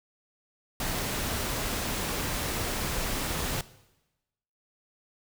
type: noise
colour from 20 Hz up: pink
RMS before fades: -31 dBFS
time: 0.8-3.61 s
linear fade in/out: 2 ms
effects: noise-tail reverb RT60 1.0 s tail -18 dB re dry